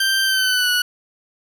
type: tone with pitch glide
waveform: 20% pulse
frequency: 1568 to 1471.5 Hz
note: G6 to F#6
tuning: 0 to -10 cents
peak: -11 dBFS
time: 0-0.82 s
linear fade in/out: 5 ms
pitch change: -110 cents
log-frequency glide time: 0.24-0.7 s
effects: none